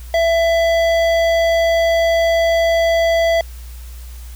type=tone with hard clipping; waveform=sine; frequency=666 Hz; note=E5; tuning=18 cents sharp; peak=-14 dBFS; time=0.14-3.41 s; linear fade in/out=2 ms; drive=13 dB; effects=added 60 Hz sine -30 dBFS peak until 4.35 s + white hiss -44 dBFS RMS until 4.35 s